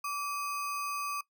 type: tone with sample-and-hold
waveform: sine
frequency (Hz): 1158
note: D6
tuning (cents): -25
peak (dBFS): -32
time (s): 0.04-1.21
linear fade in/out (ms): 5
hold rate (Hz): 3675
effects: noise-tail reverb RT60 0.1 s tail -19 dB re dry

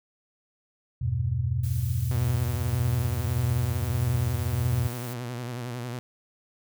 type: chord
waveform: sine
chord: E minor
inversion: none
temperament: equal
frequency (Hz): 82.41 / 98 / 123.47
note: E2 / G2 / B2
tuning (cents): 0 / 0 / 0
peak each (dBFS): -30 / -30 / -26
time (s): 1.01-4.88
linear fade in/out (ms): 10
type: noise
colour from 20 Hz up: blue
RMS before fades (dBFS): -43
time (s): 1.63-5.14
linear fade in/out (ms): 10
type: tone with vibrato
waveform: sawtooth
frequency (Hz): 121.8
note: B2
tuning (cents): -24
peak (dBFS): -28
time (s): 2.11-5.99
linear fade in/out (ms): 0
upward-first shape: sine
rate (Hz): 11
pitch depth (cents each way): 70
effects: none

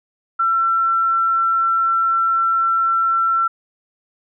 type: tone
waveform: sine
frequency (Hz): 1348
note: E6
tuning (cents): +38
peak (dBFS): -14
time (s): 0.39-3.48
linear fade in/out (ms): 10
effects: none

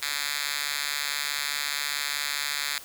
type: tone with high-pass filter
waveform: 5% pulse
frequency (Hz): 144.7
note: D3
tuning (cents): -25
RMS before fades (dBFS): -30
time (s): 0.02-2.78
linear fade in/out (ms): 2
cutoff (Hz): 2600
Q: 1.5
effects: white hiss -45 dBFS RMS until 2.84 s

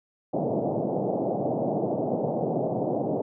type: band-pass noise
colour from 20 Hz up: white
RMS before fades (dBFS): -27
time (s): 0.33-3.22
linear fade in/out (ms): 10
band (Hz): 120 to 730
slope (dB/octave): 48
effects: none

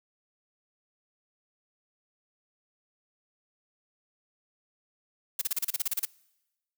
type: noise bursts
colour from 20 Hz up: blue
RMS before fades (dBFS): -28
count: 12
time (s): 5.39-6.053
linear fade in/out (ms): 5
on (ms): 25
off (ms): 33
effects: noise-tail reverb RT60 1.0 s tail -24 dB re dry

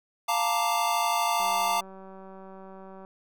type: chord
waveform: square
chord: Bb major seventh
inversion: second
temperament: equal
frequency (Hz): 698.5 / 880 / 932.3 / 1174.7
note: F5 / A5 / Bb5 / D6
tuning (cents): 0 / 0 / 0 / 0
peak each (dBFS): -30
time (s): 0.28-1.81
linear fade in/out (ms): 10
type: click train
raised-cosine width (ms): 1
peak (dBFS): -33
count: 316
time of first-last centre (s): 1.4-3.049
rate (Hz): 191
effects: none

